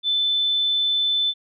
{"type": "tone", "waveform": "sine", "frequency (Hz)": 3520, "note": "A7", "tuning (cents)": 0, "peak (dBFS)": -18, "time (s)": [0.03, 1.34], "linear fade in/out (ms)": 50, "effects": []}